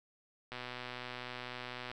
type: click train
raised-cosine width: 0.3 ms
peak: -26 dBFS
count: 174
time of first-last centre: 0.52-1.915 s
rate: 124 Hz
effects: none